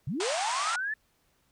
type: linear sweep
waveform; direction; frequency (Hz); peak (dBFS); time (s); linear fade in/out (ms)
sine; up; 110 to 1782; -29; 0.07-0.94; 5
type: band-pass noise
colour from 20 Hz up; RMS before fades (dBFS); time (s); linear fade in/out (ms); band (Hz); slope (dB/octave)
pink; -33; 0.2-0.76; 5; 660 to 9200; 96
effects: pink hiss -70 dBFS RMS until 1.51 s